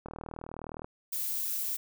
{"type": "click train", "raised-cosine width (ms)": 1, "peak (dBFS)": -26, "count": 32, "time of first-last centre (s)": [0.06, 0.845], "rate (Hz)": 39.5}
{"type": "noise", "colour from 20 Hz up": "violet", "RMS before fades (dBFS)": -33, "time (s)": [1.12, 1.77], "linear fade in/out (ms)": 10}
{"effects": []}